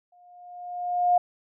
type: tone with exponential growth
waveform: sine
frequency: 712 Hz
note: F5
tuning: 33 cents sharp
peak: -15 dBFS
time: 0.12-1.18 s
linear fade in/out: 5 ms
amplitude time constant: 230 ms
effects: none